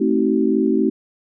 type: chord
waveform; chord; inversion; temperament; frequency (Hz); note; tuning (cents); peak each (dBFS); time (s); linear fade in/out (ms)
sine; A diminished seventh; none; just; 220 / 264 / 316.8 / 380.2; A3 / C4 / Eb4 / Gb4; 0 / +16 / +31 / +47; -20; 0-0.9; 10
effects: none